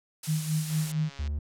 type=noise; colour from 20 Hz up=blue; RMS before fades=-34 dBFS; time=0.23-0.92 s; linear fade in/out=5 ms
type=tone with tremolo; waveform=sine; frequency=155.4 Hz; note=D#3; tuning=2 cents flat; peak=-23 dBFS; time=0.27-1.1 s; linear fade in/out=20 ms; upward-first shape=sine; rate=4.4 Hz; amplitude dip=70%
type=click train; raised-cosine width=0.2 ms; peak=-29 dBFS; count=81; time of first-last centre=0.7-1.276 s; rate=139 Hz
type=tone; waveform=triangle; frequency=73.5 Hz; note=D2; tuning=2 cents sharp; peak=-26 dBFS; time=1.19-1.39 s; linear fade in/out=5 ms
effects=low-pass 10000 Hz 12 dB/octave